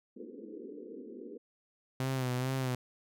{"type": "band-pass noise", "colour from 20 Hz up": "white", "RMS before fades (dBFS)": -46, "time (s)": [0.16, 1.38], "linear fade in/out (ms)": 10, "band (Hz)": [210, 480], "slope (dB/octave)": 96}
{"type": "tone with vibrato", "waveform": "sawtooth", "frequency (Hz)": 128.9, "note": "C3", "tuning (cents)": -26, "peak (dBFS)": -27, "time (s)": [2, 2.75], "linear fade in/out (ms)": 2, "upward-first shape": "sine", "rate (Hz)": 2.3, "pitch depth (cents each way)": 55}
{"effects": []}